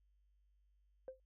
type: tone with exponential decay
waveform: sine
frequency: 521 Hz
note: C5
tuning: 7 cents flat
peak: -40 dBFS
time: 1.08-1.2 s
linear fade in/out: 1 ms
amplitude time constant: 26 ms
effects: tanh soft clip ceiling -39 dBFS + added 50 Hz sine -70 dBFS peak until 1.25 s